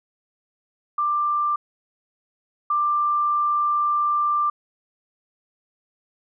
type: tone pair in turn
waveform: sine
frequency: 1184 / 1184 Hz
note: D6 / D6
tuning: +14 / +14 cents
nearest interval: unison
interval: 0 cents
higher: neither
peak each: -19 / -18 dBFS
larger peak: second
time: 0.98-1.56 / 2.7-4.5 s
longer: second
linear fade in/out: 5 ms
effects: none